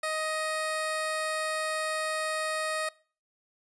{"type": "tone with notch filter", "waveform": "10% pulse", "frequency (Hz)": 626, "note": "D#5", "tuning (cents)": 10, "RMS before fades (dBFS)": -31, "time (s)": [0.03, 2.89], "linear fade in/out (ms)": 5, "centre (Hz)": 3000, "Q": 1.6, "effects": ["noise-tail reverb RT60 0.4 s tail -22 dB re dry", "resampled to 22050 Hz"]}